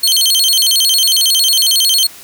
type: tone with vibrato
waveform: sawtooth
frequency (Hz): 3677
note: A#7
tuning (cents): -24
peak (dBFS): -6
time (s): 0.03-2.07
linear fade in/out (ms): 5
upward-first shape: square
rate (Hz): 11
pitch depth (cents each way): 280
effects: white hiss -36 dBFS RMS until 2.23 s